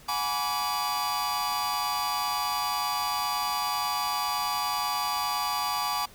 45% pulse tone cluster, 734 / 834 / 982 / 1152 / 4743 Hz, F#5 / G#5 / B5 / D6 / D8, -14 / +7 / -10 / -34 / +16 cents, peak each -37 / -32 / -34 / -31 / -34 dBFS, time 0.08-6.06 s, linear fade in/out 10 ms, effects pink hiss -52 dBFS RMS until 6.14 s

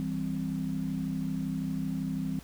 sine chord, C major, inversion first, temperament just, 163.52 / 196.22 / 261.6 Hz, E3 / G3 / C4, -14 / +2 / 0 cents, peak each -34 dBFS, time 0-2.39 s, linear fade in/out 0 ms, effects added 60 Hz sine -49 dBFS peak until 2.43 s + pink hiss -53 dBFS RMS until 2.43 s

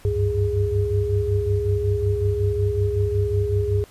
sine tone cluster, 69.1 / 95.8 / 101.2 / 412.3 Hz, C#2 / G2 / G#2 / G#4, -5 / -39 / -44 / -13 cents, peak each -27 / -23 / -24 / -23 dBFS, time 0.05-3.84 s, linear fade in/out 0 ms, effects pink hiss -50 dBFS RMS until 3.9 s + resampled to 32000 Hz

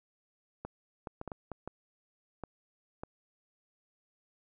clicks, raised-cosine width 1 ms, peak -25 dBFS, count 9, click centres 0.65 / 1.072 / 1.214 / 1.277 / 1.318 / 1.517 / 1.676 / 2.437 / 3.035 s, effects none

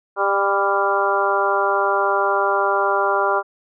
harmonic tone with a mistuned harmonic, 198.6 Hz, G3, 23 cents sharp, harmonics 2 / 3 / 4 / 5 / 6 / 7, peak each -23 / -23 / -23 / -23 / -23 / -23 dBFS, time 0.16-3.43 s, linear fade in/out 50 ms, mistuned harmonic 6, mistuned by -24 cents, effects none

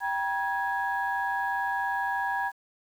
sine tone cluster, 785 / 957 / 1660 Hz, G5 / A#5 / G#6, +2 / +45 / -1 cents, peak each -30 dBFS, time 0-2.52 s, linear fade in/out 50 ms, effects tanh soft clip ceiling -18 dBFS + 9-bit

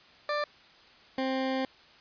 20% pulse tone pair in turn, 591 / 263.3 Hz, D5 / C4, +11 / +11 cents, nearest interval octave + major second, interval 1400 cents, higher first, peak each -23 dBFS, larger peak neither, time 0.29-0.44 / 1.18-1.65 s, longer second, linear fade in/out 2 ms, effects white hiss -56 dBFS RMS until 2 s + resampled to 11025 Hz

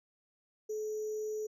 sine tone with sample-and-hold, 429.1 Hz, A4, 43 cents flat, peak -34 dBFS, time 0.69-1.47 s, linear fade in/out 10 ms, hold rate 6300 Hz, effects low-pass 12000 Hz 12 dB/octave

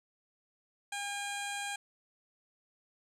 15% pulse tone with low-pass filter, 808 Hz, G#5, 48 cents flat, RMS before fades -38 dBFS, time 0.92-1.76 s, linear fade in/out 5 ms, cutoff 8700 Hz, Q 1.8, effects none

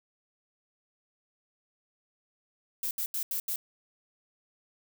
violet noise bursts at uneven times, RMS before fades -32 dBFS, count 5, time 2.83-2.91 / 2.98-3.06 / 3.14-3.23 / 3.31-3.4 / 3.48-3.56 s, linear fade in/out 2 ms, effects none

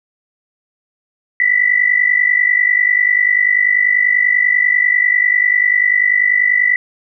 sine tone pair together, 1949.8 / 2000 Hz, B6 / B6, -23 / +21 cents, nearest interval unison, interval 44 cents, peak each -13 dBFS, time 1.4-6.76 s, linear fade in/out 2 ms, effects none

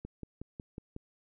click train, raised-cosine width 3 ms, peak -28 dBFS, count 6, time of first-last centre 0.05-0.964 s, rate 5.47 Hz, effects none

